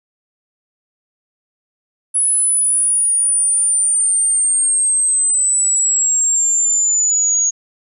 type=linear sweep; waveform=sine; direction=down; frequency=10220 to 6645 Hz; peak=-12 dBFS; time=2.14-7.51 s; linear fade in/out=20 ms; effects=none